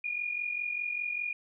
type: tone pair together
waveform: sine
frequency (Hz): 2398 / 2443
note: D7 / D#7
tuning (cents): +36 / -32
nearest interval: unison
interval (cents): 32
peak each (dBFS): -37 / -32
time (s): 0.04-1.33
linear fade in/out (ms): 5
effects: none